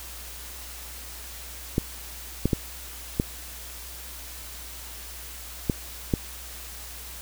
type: clicks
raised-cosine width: 3 ms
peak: -8 dBFS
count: 6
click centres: 1.781 / 2.456 / 2.532 / 3.199 / 5.698 / 6.138 s
effects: added 60 Hz sine -43 dBFS peak until 7.21 s + white hiss -41 dBFS RMS until 7.21 s